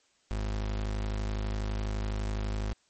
35% pulse tone, 52 Hz, G#1, 3 cents sharp, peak -28 dBFS, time 0.31-2.73 s, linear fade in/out 0 ms, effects white hiss -68 dBFS RMS until 2.89 s + MP3 32 kbps

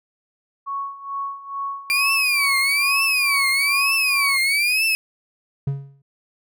sine tone with tremolo, 1108.7 Hz, C#6, in tune, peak -23 dBFS, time 0.66-4.38 s, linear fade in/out 20 ms, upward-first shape sine, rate 2.3 Hz, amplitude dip 80%
35% pulse tone with vibrato, 2371 Hz, D7, 16 cents sharp, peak -15 dBFS, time 1.9-4.95 s, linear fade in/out 0 ms, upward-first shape triangle, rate 1.1 Hz, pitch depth 210 cents each way
triangle tone with exponential decay, 138.59 Hz, C#3, in tune, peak -15 dBFS, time 5.67-6.02 s, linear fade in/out 5 ms, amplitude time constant 74 ms
effects none

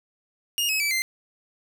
sawtooth tone with pitch steps, 2844 / 2563 / 2310 / 2082 Hz, F7 / E7 / D7 / C7, +31 / -49 / -29 / -9 cents, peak -19 dBFS, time 0.58-1.02 s, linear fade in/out 0 ms, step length 110 ms, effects none

